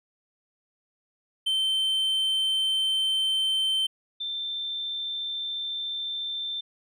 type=tone pair in turn; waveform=triangle / sine; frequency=3100 / 3563 Hz; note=G7 / A7; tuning=-20 / +21 cents; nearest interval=major second; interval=241 cents; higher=second; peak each=-21 / -29 dBFS; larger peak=first; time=1.46-3.87 / 4.2-6.61 s; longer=neither; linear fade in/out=10 ms; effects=none